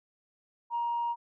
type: tone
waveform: sine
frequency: 943 Hz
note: A#5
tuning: 20 cents sharp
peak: -27 dBFS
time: 0.7-1.16 s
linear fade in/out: 50 ms
effects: tanh soft clip ceiling -24 dBFS